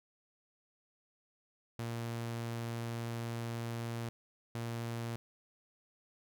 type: tone bursts at uneven times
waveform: sawtooth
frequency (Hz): 116.54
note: A#2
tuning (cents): 0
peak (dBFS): -33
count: 2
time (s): 1.79-4.09 / 4.55-5.16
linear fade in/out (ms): 0
effects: none